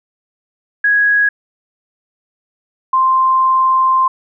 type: tone pair in turn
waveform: sine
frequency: 1661.2 / 1046.5 Hz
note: G#6 / C6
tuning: 0 / 0 cents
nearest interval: minor sixth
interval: 800 cents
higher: first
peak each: -9 dBFS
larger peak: neither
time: 0.84-1.29 / 2.93-4.08 s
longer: second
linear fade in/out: 5 ms
effects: none